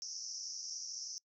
pink band-pass noise, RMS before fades -44 dBFS, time 0.02-1.18 s, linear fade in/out 0 ms, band 5300 to 6000 Hz, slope 96 dB/octave, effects noise-tail reverb RT60 0.1 s tail -25 dB re dry

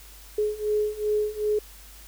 sine beating tone pair, 420.9 / 423.5 Hz, G#4 / G#4, +23 / +34 cents, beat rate 2.6 Hz, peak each -27 / -25 dBFS, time 0.38-1.59 s, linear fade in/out 5 ms, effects added 50 Hz sine -47 dBFS peak until 2.07 s + white hiss -49 dBFS RMS until 2.07 s

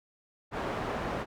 white low-pass noise, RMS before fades -34 dBFS, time 0.51-1.26 s, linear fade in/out 50 ms, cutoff 980 Hz, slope 12 dB/octave, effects none

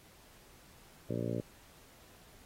harmonic tone, 58.27 Hz, A#1, in tune, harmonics 2 / 3 / 4 / 5 / 6 / 7 / 8 / 9 / 10, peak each -38 / -40 / -41 / -42 / -43 / -43 / -44 / -45 / -45 dBFS, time 1.09-1.41 s, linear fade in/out 10 ms, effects pink hiss -60 dBFS RMS until 2.45 s + AAC 48 kbps

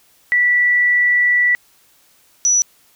sine tone pair in turn, 1959 / 5904 Hz, B6 / F#8, -15 / -5 cents, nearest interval octave + perfect fifth, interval 1910 cents, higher second, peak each -11 dBFS, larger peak neither, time 0.32-1.55 / 2.45-2.62 s, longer first, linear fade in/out 0 ms, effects white hiss -54 dBFS RMS until 2.95 s

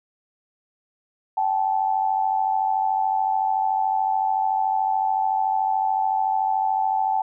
sine tone pair together, 771.3 / 865 Hz, G5 / A5, -28 / -30 cents, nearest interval major second, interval 198 cents, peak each -22 dBFS, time 1.37-7.22 s, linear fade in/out 5 ms, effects none

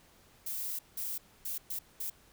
violet noise bursts at uneven times, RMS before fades -37 dBFS, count 5, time 0.46-0.79 / 0.97-1.18 / 1.45-1.58 / 1.7-1.79 / 2-2.1 s, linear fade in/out 5 ms, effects pink hiss -62 dBFS RMS until 2.32 s

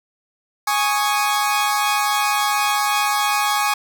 sawtooth chord, Ab suspended fourth, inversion none, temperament equal, 830.6 / 1108.7 / 1244.5 Hz, Ab5 / Db6 / Eb6, 0 / 0 / 0 cents, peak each -16 / -18 / -21 dBFS, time 0.67-3.74 s, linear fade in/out 5 ms, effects none

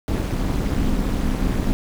brown noise with amplitude modulation, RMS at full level -17 dBFS, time 0.08-1.73 s, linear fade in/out 0 ms, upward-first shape sine, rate 228 Hz, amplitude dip 90%, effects none

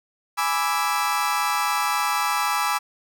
35% pulse chord, E dominant seventh, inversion first, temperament equal, 830.6 / 987.8 / 1174.7 / 1318.5 Hz, G#5 / B5 / D6 / E6, 0 / 0 / 0 / 0 cents, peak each -25 dBFS, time 0.37-2.79 s, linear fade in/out 20 ms, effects none

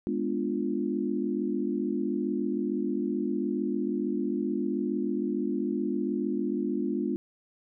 sine chord, G# diminished seventh, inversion none, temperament equal, 207.7 / 246.9 / 293.7 / 349.2 Hz, G#3 / B3 / D4 / F4, 0 / 0 / 0 / 0 cents, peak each -32 dBFS, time 0.07-7.16 s, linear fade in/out 0 ms, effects none

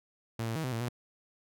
sawtooth tone with pitch steps, 114.5 / 113.2 / 160 / 128.1 / 114.3 / 121.4 Hz, A#2 / A2 / D#3 / C3 / A#2 / B2, -31 / +50 / +49 / -36 / -34 / -29 cents, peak -28 dBFS, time 0.39-0.888 s, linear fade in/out 5 ms, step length 83 ms, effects none

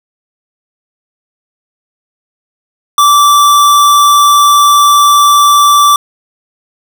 square tone, 1165 Hz, D6, 14 cents flat, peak -4 dBFS, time 2.98-5.96 s, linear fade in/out 2 ms, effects none

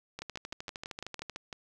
two click trains, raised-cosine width 0.2 ms, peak -22 / -22 dBFS, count 15 / 9, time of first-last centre 0.22-1.297 / 0.19-1.528 s, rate 13 / 5.98 Hz, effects none

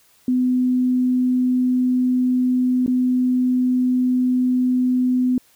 sine tone with dropouts, 252.1 Hz, B3, 36 cents sharp, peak -15 dBFS, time 0.28-5.38 s, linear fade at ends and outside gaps 2 ms, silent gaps 2.863-2.878 s, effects white hiss -56 dBFS RMS until 5.55 s

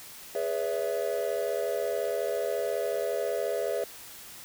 triangle chord, C# minor seventh, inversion second, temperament equal with one note detuned, 415.3 / 493.9 / 568.3 / 659.3 Hz, G#4 / B4 / C#5 / E5, 0 / 0 / +43 / 0 cents, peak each -31 dBFS, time 0.35-3.84 s, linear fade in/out 2 ms, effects white hiss -46 dBFS RMS until 4.44 s

